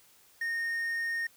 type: tone with quantisation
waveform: triangle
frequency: 1844 Hz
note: A#6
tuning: 19 cents flat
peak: -28 dBFS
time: 0.41-1.27 s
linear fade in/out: 5 ms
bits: 9
effects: white hiss -61 dBFS RMS until 1.36 s